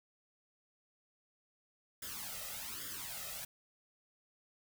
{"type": "noise with flanger", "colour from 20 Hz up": "white", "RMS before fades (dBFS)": -44, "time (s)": [2.02, 3.45], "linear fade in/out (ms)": 5, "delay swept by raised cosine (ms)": [0.58, 1.58], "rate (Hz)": 1.2, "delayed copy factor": 0.75, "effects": []}